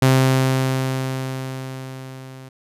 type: tone with level ramp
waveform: sawtooth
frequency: 131.5 Hz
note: C3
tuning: 9 cents sharp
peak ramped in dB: -7 to -33 dBFS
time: 0.02-2.49 s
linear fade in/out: 5 ms
effects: resampled to 32000 Hz